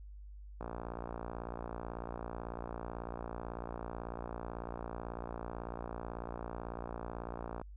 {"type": "click train", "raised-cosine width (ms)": 1, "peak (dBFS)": -27, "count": 408, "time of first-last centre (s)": [0.61, 7.615], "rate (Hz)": 58.1, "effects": ["added 50 Hz sine -47 dBFS peak until 7.76 s"]}